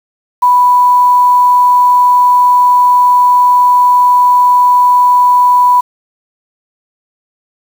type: tone with quantisation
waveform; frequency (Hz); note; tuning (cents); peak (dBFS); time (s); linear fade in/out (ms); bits
sine; 987.8; B5; 0; -4; 0.42-5.81; 10; 5
effects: none